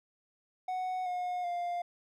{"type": "tone with pitch steps", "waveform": "triangle", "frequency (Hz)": [740, 720.2, 700.9], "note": ["F#5", "F#5", "F5"], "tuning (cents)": [0, -47, 6], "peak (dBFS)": -30, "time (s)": [0.68, 1.82], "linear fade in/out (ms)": 5, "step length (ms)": 380, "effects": []}